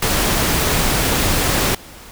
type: noise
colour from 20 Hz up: pink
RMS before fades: -17 dBFS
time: 0.02-1.75 s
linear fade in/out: 5 ms
effects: pink hiss -39 dBFS RMS until 2.11 s